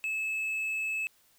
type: tone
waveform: triangle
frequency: 2600 Hz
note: E7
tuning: 24 cents flat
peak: -28 dBFS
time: 0.04-1.07 s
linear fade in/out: 0 ms
effects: white hiss -65 dBFS RMS until 1.38 s